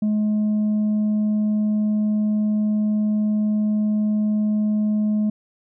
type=tone with tanh clipping; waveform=sine; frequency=211.8 Hz; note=G#3; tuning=34 cents sharp; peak=-18 dBFS; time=0.02-5.3 s; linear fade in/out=5 ms; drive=2 dB; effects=none